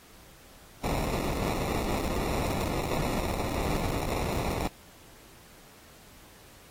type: noise with sample-and-hold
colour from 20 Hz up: pink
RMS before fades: -30 dBFS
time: 0.83-4.68 s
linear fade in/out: 10 ms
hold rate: 1575 Hz
effects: pink hiss -54 dBFS RMS until 6.7 s + AAC 48 kbps